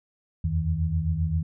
sine tone cluster, 79.5 / 87.1 / 159.3 Hz, D#2 / F2 / D#3, +38 / -4 / +41 cents, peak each -27 dBFS, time 0.44-1.43 s, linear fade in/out 5 ms, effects none

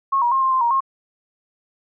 sine tone with pitch steps, 1088 / 956 / 1068 / 1056 / 1044 / 942 / 1074 Hz, C#6 / A#5 / C6 / C6 / C6 / A#5 / C6, -33 / +43 / +35 / +16 / -4 / +18 / +45 cents, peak -15 dBFS, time 0.12-0.806 s, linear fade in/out 10 ms, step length 98 ms, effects none

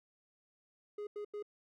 triangle tone bursts, 415.3 Hz, G#4, in tune, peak -37 dBFS, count 3, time 0.98-1.426 s, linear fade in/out 5 ms, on 90 ms, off 88 ms, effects none

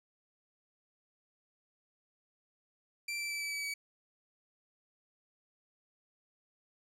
sawtooth tone with pitch steps, 2349 / 2334 / 2319 / 2305 / 2290 / 2276 Hz, D7 / D7 / D7 / D7 / D7 / C#7, 0 / -11 / -22 / -33 / -44 / +45 cents, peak -32 dBFS, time 3.08-3.74 s, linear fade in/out 5 ms, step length 110 ms, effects low-pass 11000 Hz 12 dB/octave

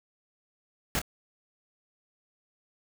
pink noise with echo, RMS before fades -28 dBFS, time 0.95-0.99 s, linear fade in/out 0 ms, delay 26 ms, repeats 1, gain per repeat -9 dB, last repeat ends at 1.016 s, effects none

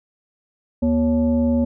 sine tone with frequency modulation, 240 Hz, B3, 49 cents flat, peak -15 dBFS, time 0.82-1.65 s, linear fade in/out 10 ms, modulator 315 Hz, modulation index 0.71, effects none

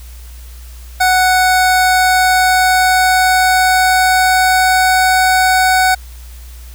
25% pulse tone with pitch glide, 741 to 747 Hz, F#5 to F#5, +2 to +16 cents, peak -5 dBFS, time 1-5.95 s, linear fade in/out 10 ms, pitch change +14 cents, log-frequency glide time 1.68-5.29 s, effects added 60 Hz sine -30 dBFS peak until 6.74 s + white hiss -42 dBFS RMS until 6.74 s

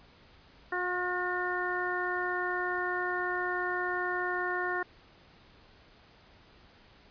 harmonic tone with a mistuned harmonic, 359.5 Hz, F#4, 50 cents flat, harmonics 1 / 2 / 3 / 4 / 5, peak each -35 / -37 / -37 / -35 / -35 dBFS, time 0.72-4.83 s, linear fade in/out 5 ms, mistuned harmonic 5, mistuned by +16 cents, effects pink hiss -58 dBFS RMS until 7.1 s + resampled to 11025 Hz

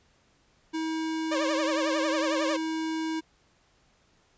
square tone, 319.9 Hz, D#4, 48 cents sharp, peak -29 dBFS, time 0.73-3.21 s, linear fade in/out 20 ms
sawtooth tone with vibrato, 565 Hz, C#5, 33 cents sharp, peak -23 dBFS, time 1.31-2.57 s, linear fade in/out 10 ms, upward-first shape triangle, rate 11 Hz, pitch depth 160 cents each way
effects pink hiss -65 dBFS RMS until 4.37 s + resampled to 16000 Hz

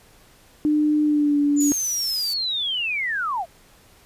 sine tone with pitch glide, 300.9 to 289.1 Hz, D4 to D4, +42 to -27 cents, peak -16 dBFS, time 0.65-1.72 s, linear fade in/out 0 ms, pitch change -69 cents, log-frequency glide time 1.03-1.38 s
sine linear sweep, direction down, 7080 to 621 Hz, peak -22 dBFS, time 1.56-3.46 s, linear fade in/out 50 ms
violet noise, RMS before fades -30 dBFS, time 1.6-2.34 s, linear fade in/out 10 ms
effects pink hiss -53 dBFS RMS until 4.05 s + resampled to 32000 Hz

